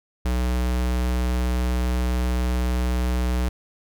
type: tone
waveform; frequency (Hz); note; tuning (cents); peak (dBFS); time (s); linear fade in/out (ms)
square; 61.74; B1; 0; -21; 0.25-3.49; 5
effects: none